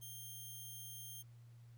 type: tone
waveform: 5% pulse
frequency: 3186 Hz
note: G7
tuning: 27 cents sharp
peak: -40 dBFS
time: 0.01-1.23 s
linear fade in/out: 20 ms
effects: added 118 Hz sine -56 dBFS peak until 1.77 s + pink hiss -75 dBFS RMS until 1.77 s